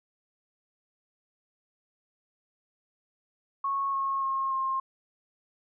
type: tone with pitch steps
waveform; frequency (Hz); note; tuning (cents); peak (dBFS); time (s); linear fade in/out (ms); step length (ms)
sine; 1100 / 1088 / 1076.1 / 1064.4; C#6 / C#6 / C6 / C6; -14 / -33 / +48 / +29; -26; 3.64-4.8; 5; 290
effects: none